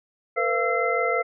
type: tone cluster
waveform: sine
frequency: 462.2 / 508 / 684 / 1332 / 2066 Hz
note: A#4 / B4 / F5 / E6 / C7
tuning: -15 / +49 / -36 / +18 / -22 cents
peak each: -27 dBFS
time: 0.36-1.23 s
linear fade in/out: 20 ms
effects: none